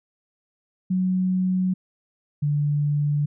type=tone pair in turn; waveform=sine; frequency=185 / 146.42 Hz; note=F#3 / D3; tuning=0 / -5 cents; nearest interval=major third; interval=405 cents; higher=first; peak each=-19 dBFS; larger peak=neither; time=0.9-1.74 / 2.42-3.26 s; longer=neither; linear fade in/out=10 ms; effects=none